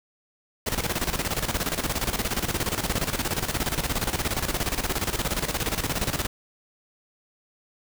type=noise with tremolo; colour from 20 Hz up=pink; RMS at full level=-25 dBFS; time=0.66-6.27 s; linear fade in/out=10 ms; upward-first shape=square; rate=17 Hz; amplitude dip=70%; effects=none